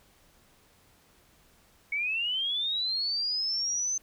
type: linear sweep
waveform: sine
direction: up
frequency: 2212 to 6220 Hz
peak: -27 dBFS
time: 1.92-3.98 s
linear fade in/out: 5 ms
effects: pink hiss -62 dBFS RMS until 4.02 s